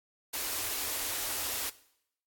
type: band-stop noise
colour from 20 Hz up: white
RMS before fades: -34 dBFS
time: 0.33-1.7 s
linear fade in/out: 10 ms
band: 110 to 240 Hz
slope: 96 dB/octave
effects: noise-tail reverb RT60 0.7 s tail -18 dB re dry + AAC 64 kbps